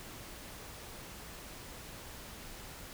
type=silence; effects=pink hiss -48 dBFS RMS until 2.93 s